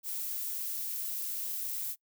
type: noise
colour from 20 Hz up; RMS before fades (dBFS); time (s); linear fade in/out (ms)
violet; -36; 0.03-1.96; 50
effects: noise-tail reverb RT60 0.1 s tail -24 dB re dry